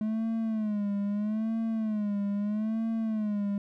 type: tone with vibrato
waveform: triangle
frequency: 213.3 Hz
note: G#3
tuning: 46 cents sharp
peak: -25 dBFS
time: 0.01-3.58 s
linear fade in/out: 2 ms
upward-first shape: sine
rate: 0.78 Hz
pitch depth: 99 cents each way
effects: none